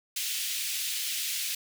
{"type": "high-pass noise", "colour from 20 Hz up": "pink", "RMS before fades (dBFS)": -32, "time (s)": [0.16, 1.55], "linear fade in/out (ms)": 5, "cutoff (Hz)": 2500, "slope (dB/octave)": 24, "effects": []}